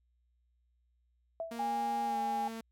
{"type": "tone with exponential decay", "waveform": "sine", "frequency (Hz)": 659.3, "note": "E5", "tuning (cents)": 0, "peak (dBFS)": -32, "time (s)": [1.4, 1.71], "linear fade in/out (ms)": 1, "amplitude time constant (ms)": 67}
{"type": "tone with pitch glide", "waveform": "sawtooth", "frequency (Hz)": [233.1, 225.9], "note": ["A#3", "A3"], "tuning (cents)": [0, 46], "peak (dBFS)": -36, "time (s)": [1.51, 2.61], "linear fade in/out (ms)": 5, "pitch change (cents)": -54, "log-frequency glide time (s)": [2.05, 2.18]}
{"type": "tone", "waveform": "sine", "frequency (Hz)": 818, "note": "G#5", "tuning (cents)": -26, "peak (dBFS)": -31, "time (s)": [1.59, 2.48], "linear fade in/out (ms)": 5}
{"effects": ["added 60 Hz sine -70 dBFS peak until 2.71 s"]}